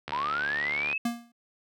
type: click train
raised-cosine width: 0.3 ms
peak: -18 dBFS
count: 63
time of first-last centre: 0.08-0.928 s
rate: 73.1 Hz
type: linear sweep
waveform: sine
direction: up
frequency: 909 to 2637 Hz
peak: -27 dBFS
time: 0.12-0.98 s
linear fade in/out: 5 ms
type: tone with exponential decay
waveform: square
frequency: 235.7 Hz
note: A#3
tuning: 19 cents sharp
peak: -24 dBFS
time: 1.05-1.32 s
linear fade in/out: 5 ms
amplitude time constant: 57 ms
effects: high-pass 80 Hz 12 dB/octave